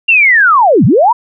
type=linear two-way sweep; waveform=sine; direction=down then up; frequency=2804 to 103.83 to 1004 Hz; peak=-4 dBFS; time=0.08-1.13 s; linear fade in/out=10 ms; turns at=0.85 s; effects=none